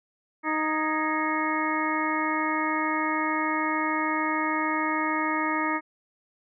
harmonic tone with a mistuned harmonic, 311.1 Hz, D#4, in tune, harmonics 1 / 2 / 3 / 4 / 5 / 6 / 7, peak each -29 / -36 / -30 / -30 / -37 / -33 / -32 dBFS, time 0.43-5.81 s, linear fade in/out 50 ms, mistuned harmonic 5, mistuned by +120 cents, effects none

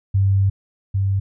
sine tone pair in turn, 97.7 / 97.7 Hz, G2 / G2, -5 / -5 cents, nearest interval unison, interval 0 cents, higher neither, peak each -13 / -16 dBFS, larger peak first, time 0.14-0.5 / 0.94-1.2 s, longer first, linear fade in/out 10 ms, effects none

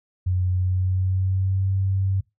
sine tone with pitch glide, 91.3 to 96.23 Hz, F#2 to G2, -23 to -32 cents, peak -19 dBFS, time 0.26-2.21 s, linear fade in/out 10 ms, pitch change +91 cents, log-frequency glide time 0.52-1.7 s, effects noise-tail reverb RT60 0.2 s tail -22 dB re dry

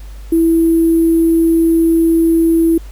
sine tone with sample-and-hold, 329.6 Hz, E4, in tune, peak -8 dBFS, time 0.32-2.78 s, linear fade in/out 5 ms, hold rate 11025 Hz, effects added 50 Hz sine -28 dBFS peak until 2.91 s + pink hiss -45 dBFS RMS until 2.91 s

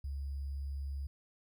sine tone with sample-and-hold, 69.3 Hz, C#2, in tune, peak -36 dBFS, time 0.04-1.07 s, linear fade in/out 5 ms, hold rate 4900 Hz, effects none

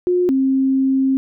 sine tone pair in turn, 358.6 / 266.6 Hz, F4 / C4, +46 / +33 cents, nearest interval perfect fourth, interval 513 cents, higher first, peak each -13 dBFS, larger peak neither, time 0.07-0.29 / 0.29-1.17 s, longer second, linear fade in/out 0 ms, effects none

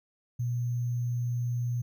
sine tone with sample-and-hold, 120.7 Hz, B2, 39 cents flat, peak -27 dBFS, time 0.39-1.82 s, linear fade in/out 10 ms, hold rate 6300 Hz, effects none

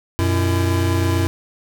square tone cluster, 92.1 / 120.8 / 335.9 Hz, F#2 / B2 / E4, -7 / -38 / +33 cents, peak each -18 / -26 / -23 dBFS, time 0.19-1.27 s, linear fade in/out 0 ms, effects none

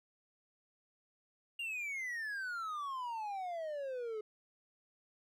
triangle exponential sweep, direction down, 2827 to 420.9 Hz, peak -36 dBFS, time 1.59-4.21 s, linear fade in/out 5 ms, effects none

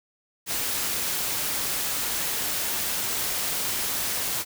white noise with amplitude modulation, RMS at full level -26 dBFS, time 0.46-4.45 s, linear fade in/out 50 ms, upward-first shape sine, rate 247 Hz, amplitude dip 35%, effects none

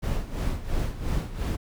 brown noise with tremolo, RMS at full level -25 dBFS, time 0.02-1.57 s, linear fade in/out 20 ms, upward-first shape sine, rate 2.9 Hz, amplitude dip 75%, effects none

